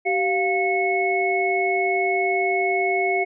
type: tone cluster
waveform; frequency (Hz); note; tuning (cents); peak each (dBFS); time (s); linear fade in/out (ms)
sine; 384.3 / 702 / 2195; G4 / F5 / C#7; -34 / +9 / -18; -23; 0.05-3.25; 20
effects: none